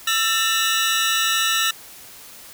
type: tone cluster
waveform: 30% pulse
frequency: 1337 / 1796 / 2908 / 3899 Hz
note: E6 / A6 / F#7 / B7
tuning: +24 / +35 / -31 / -23 cents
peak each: -21 dBFS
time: 0.07-1.71 s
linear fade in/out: 5 ms
effects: white hiss -42 dBFS RMS until 2.53 s